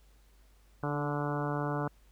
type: harmonic tone with a mistuned harmonic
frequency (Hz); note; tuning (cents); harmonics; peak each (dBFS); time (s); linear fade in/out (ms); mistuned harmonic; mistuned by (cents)
145.7; D3; -13; 1 / 2 / 3 / 4 / 5 / 6 / 7 / 8 / 9 / 10; -34 / -37 / -39 / -40 / -41 / -42 / -42 / -43 / -44 / -44; 0.83-1.88; 2; 2; +16
effects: added 50 Hz sine -59 dBFS peak until 2.11 s + pink hiss -68 dBFS RMS until 2.11 s